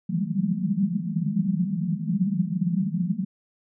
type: band-pass noise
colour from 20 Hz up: white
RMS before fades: -25 dBFS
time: 0.09-3.25 s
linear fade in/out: 10 ms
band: 160 to 210 Hz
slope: 96 dB/octave
effects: none

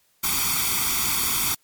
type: noise with comb filter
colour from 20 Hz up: white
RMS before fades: -23 dBFS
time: 0.23-1.55 s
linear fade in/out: 10 ms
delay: 0.87 ms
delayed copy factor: +0.85
effects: white hiss -64 dBFS RMS until 1.63 s + MP3 96 kbps

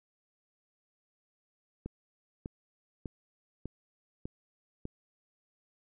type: click train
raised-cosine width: 3 ms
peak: -25 dBFS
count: 6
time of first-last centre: 1.86-4.854 s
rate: 1.67 Hz
effects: none

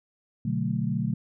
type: chord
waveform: sine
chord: B minor seventh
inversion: none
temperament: equal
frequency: 123.47 / 146.83 / 185 / 220 Hz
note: B2 / D3 / F#3 / A3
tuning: 0 / 0 / 0 / 0 cents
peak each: -30 dBFS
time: 0.45-1.14 s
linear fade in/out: 5 ms
effects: none

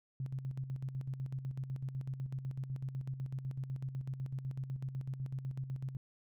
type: tone with tremolo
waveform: sine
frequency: 132.6 Hz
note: C3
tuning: 23 cents sharp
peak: -35 dBFS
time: 0.2-5.97 s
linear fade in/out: 2 ms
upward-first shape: square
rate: 8 Hz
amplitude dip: 60%
effects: none

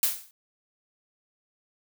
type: noise with exponential decay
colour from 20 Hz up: blue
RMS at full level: -20 dBFS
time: 0.03-0.31 s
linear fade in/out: 1 ms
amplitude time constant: 60 ms
effects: none

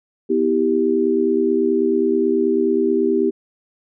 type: chord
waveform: sine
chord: E minor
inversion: second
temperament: equal with one note detuned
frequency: 246.9 / 322.7 / 392 Hz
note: B3 / E4 / G4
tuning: 0 / -37 / 0 cents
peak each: -21 / -20 / -17 dBFS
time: 0.29-3.31 s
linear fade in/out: 20 ms
effects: none

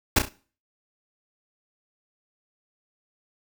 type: noise with echo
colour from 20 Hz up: pink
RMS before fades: -18 dBFS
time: 0.16-0.19 s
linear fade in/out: 5 ms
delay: 33 ms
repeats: 3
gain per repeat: -8 dB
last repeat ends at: 0.289 s
effects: noise-tail reverb RT60 0.4 s tail -19 dB re dry

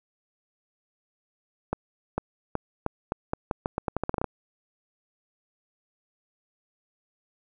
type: accelerating click train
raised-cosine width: 1 ms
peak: -12 dBFS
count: 17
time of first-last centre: 1.73-4.243 s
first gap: 450 ms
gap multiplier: 0.83
effects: none

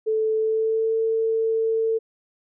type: tone with pitch glide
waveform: sine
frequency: 438 to 447.7 Hz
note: A4 to A4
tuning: -8 to +30 cents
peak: -19 dBFS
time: 0.06-1.99 s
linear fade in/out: 20 ms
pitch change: +38 cents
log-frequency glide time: 0.35-0.95 s
effects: none

